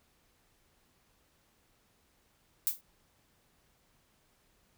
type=noise with exponential decay; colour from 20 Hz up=violet; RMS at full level=-25 dBFS; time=2.67-2.81 s; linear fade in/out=0 ms; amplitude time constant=30 ms; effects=pink hiss -70 dBFS RMS until 4.77 s